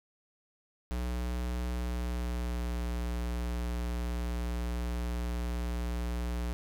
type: tone with pitch glide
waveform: square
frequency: 60.8 to 59.65 Hz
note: B1 to A#1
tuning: -26 to +41 cents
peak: -32 dBFS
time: 0.91-6.53 s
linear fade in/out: 0 ms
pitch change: -33 cents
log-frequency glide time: 1.69-2.75 s
effects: none